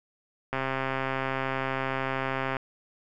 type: click train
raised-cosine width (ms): 0.5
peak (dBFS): -14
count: 272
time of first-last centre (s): 0.53-2.568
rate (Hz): 133
effects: none